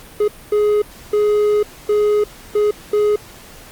triangle tone bursts at uneven times, 418.5 Hz, G#4, 13 cents sharp, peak -10 dBFS, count 6, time 0.2-0.28 / 0.52-0.82 / 1.13-1.63 / 1.89-2.24 / 2.55-2.71 / 2.93-3.16 s, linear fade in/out 5 ms, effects pink hiss -40 dBFS RMS until 3.71 s + Opus 48 kbps

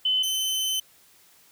sine / sawtooth tone pair in turn, 3036 / 3057 Hz, F#7 / G7, +44 / -44 cents, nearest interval unison, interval 12 cents, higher second, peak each -20 / -21 dBFS, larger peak first, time 0.05-0.23 / 0.23-0.8 s, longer second, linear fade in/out 5 ms, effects white hiss -57 dBFS RMS until 1.51 s

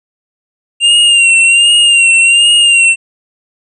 square tone with vibrato, 2780 Hz, F7, 9 cents flat, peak -5 dBFS, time 0.8-2.96 s, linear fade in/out 50 ms, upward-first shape sine, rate 1.3 Hz, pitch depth 49 cents each way, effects resampled to 22050 Hz

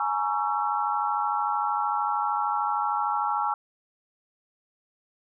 sine chord, A# half-diminished seventh, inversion third, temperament just, 839.1 / 932.3 / 1118.8 / 1342.6 Hz, G#5 / A#5 / C#6 / E6, +18 / 0 / +16 / +31 cents, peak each -27 / -31 / -31 / -29 dBFS, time 0-3.54 s, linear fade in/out 2 ms, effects none

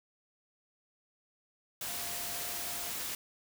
sine tone in noise, 698 Hz, F5, 1 cent flat, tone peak -49 dBFS, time 1.88-2.9 s, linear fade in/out 2 ms, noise white, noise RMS -38 dBFS, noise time 1.81-3.15 s, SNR -14 dB, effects none

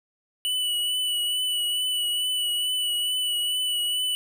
square tone with vibrato, 2960 Hz, F#7, in tune, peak -24 dBFS, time 0.45-4.15 s, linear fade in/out 0 ms, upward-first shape triangle, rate 2.3 Hz, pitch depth 29 cents each way, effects none

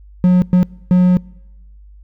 triangle tone bursts at uneven times, 180.9 Hz, F#3, 39 cents flat, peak -5 dBFS, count 3, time 0.24-0.42 / 0.53-0.63 / 0.91-1.17 s, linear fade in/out 0 ms, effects noise-tail reverb RT60 1.0 s tail -25 dB re dry + added 50 Hz sine -38 dBFS peak until 2.03 s

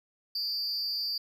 triangle tone with amplitude modulation, 4699 Hz, D8, in tune, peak -25 dBFS, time 0.35-1.18 s, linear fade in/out 5 ms, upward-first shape sine, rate 253 Hz, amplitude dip 80%, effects none

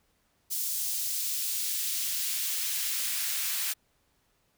white noise with high-pass filter sweep, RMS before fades -31 dBFS, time 0.5-3.74 s, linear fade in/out 20 ms, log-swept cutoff 5500 to 1600 Hz, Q 0.78, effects pink hiss -71 dBFS RMS until 4.57 s

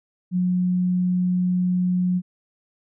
sine tone, 180.8 Hz, F#3, 40 cents flat, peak -18 dBFS, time 0.31-2.22 s, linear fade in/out 50 ms, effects none

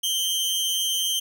sawtooth tone pair together, 2965 / 3148 Hz, F#7 / G7, +3 / +7 cents, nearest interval minor second, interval 104 cents, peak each -27 / -20 dBFS, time 0.03-1.2 s, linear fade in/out 10 ms, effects none

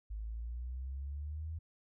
sine exponential sweep, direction up, 51.91 to 82.1 Hz, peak -38 dBFS, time 0.1-1.59 s, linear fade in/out 10 ms, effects none

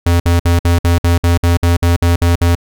square tone bursts, 86 Hz, F2, 26 cents flat, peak -9 dBFS, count 13, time 0.06-2.552 s, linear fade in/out 5 ms, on 140 ms, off 56 ms, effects none

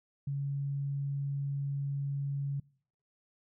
sine tone, 140.1 Hz, C#3, 19 cents sharp, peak -31 dBFS, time 0.27-2.6 s, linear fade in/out 5 ms, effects noise-tail reverb RT60 0.6 s tail -25 dB re dry

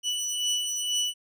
25% pulse beating tone pair, 2960 / 2962.1 Hz, F#7 / F#7, 0 / +1 cents, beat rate 2.1 Hz, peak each -28 / -24 dBFS, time 0.03-1.14 s, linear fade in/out 50 ms, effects resampled to 32000 Hz

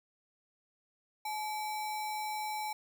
sine tone with sample-and-hold, 854 Hz, G#5, 48 cents sharp, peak -34 dBFS, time 1.25-2.73 s, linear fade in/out 5 ms, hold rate 3150 Hz, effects none

